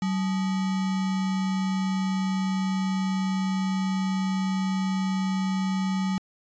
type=tone with sample-and-hold; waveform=sine; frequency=189.5 Hz; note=F#3; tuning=42 cents sharp; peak=-23 dBFS; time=0.02-6.18 s; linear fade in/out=2 ms; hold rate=1050 Hz; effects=resampled to 16000 Hz